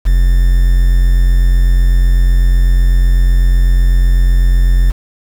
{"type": "tone with quantisation", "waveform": "triangle", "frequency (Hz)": 44, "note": "F1", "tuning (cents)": 14, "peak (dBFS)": -4, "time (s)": [0.05, 4.92], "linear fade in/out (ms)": 20, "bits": 5, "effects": []}